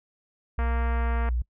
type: tone with pitch glide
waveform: sine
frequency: 61.8 to 59.66 Hz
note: B1 to A#1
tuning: +2 to +41 cents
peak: -23 dBFS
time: 0.58-1.42 s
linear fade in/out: 5 ms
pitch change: -61 cents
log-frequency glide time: 0.88-1.3 s
type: click train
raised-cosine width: 0.5 ms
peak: -19 dBFS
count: 163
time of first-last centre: 0.59-1.288 s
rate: 232 Hz
effects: noise-tail reverb RT60 0.1 s tail -23 dB re dry + low-pass 2000 Hz 12 dB/octave